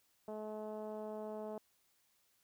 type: tone with low-pass filter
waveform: 10% pulse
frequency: 214.4 Hz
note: A3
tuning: 45 cents flat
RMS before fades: -44 dBFS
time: 0.28-1.58 s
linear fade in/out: 2 ms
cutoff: 630 Hz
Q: 1.7
effects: white hiss -75 dBFS RMS until 2.43 s